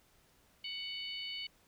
harmonic tone, 744 Hz, F#5, 9 cents sharp, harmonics 3 / 4 / 5 / 6, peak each -46 / -41 / -53 / -46 dBFS, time 0.64-1.47 s, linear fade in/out 5 ms, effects pink hiss -68 dBFS RMS until 1.67 s

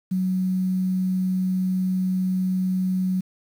sine tone with quantisation, 185.7 Hz, F#3, 7 cents sharp, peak -20 dBFS, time 0.11-3.21 s, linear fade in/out 10 ms, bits 8, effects none

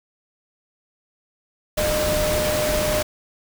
sine tone in noise, 608 Hz, D#5, 40 cents flat, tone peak -21 dBFS, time 1.77-3.03 s, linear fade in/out 10 ms, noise pink, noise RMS -24 dBFS, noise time 1.77-3.03 s, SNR 0 dB, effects none

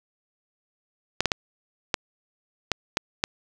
clicks, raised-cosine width 0.2 ms, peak -4 dBFS, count 7, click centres 1.206 / 1.257 / 1.318 / 1.942 / 2.717 / 2.971 / 3.239 s, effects none

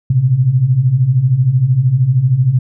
sine beating tone pair, 119 / 132 Hz, A#2 / C3, +36 / +16 cents, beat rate 13 Hz, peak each -15 / -10 dBFS, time 0.1-2.59 s, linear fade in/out 5 ms, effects none

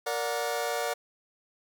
sawtooth chord, Bb augmented, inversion none, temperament just, 466.2 / 582.7 / 728.4 Hz, Bb4 / D5 / F#5, 0 / -14 / -27 cents, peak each -29 dBFS, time 0.06-0.94 s, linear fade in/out 10 ms, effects none

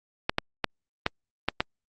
clicks, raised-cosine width 0.3 ms, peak -7 dBFS, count 6, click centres 0.295 / 0.384 / 0.643 / 1.064 / 1.486 / 1.605 s, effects Opus 48 kbps

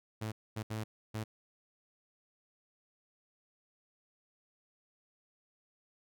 sawtooth tone bursts at uneven times, 109.1 Hz, A2, 14 cents flat, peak -32 dBFS, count 4, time 0.21-0.32 / 0.56-0.63 / 0.7-0.84 / 1.14-1.24 s, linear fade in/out 10 ms, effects none

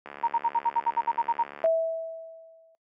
click train, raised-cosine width 0.5 ms, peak -24 dBFS, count 116, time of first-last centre 0.06-1.659 s, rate 71.9 Hz
sine tone bursts, 932.3 Hz, A#5, in tune, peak -20 dBFS, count 12, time 0.23-1.433 s, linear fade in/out 10 ms, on 48 ms, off 57 ms
sine tone with exponential decay, 653 Hz, E5, 17 cents flat, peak -17 dBFS, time 1.64-2.75 s, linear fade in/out 0 ms, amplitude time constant 240 ms
effects noise-tail reverb RT60 0.1 s tail -23 dB re dry + high-pass 300 Hz 12 dB/octave

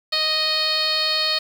10% pulse tone with low-pass filter, 622.3 Hz, D#5, in tune, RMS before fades -21 dBFS, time 0.12-1.39 s, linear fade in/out 10 ms, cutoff 4500 Hz, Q 9.8, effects 7-bit

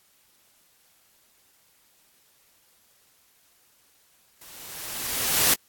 white noise with level ramp, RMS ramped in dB -47 to -18 dBFS, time 4.41-5.54 s, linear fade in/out 5 ms, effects white hiss -62 dBFS RMS until 5.68 s + AAC 64 kbps

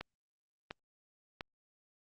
click train, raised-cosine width 0.3 ms, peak -24 dBFS, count 3, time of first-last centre 0.01-1.409 s, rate 1.43 Hz, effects Opus 48 kbps

